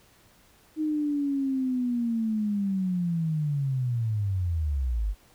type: linear sweep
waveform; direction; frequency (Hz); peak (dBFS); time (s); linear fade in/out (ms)
sine; down; 313 to 46.25; -24; 0.76-5.15; 50
effects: pink hiss -59 dBFS RMS until 5.34 s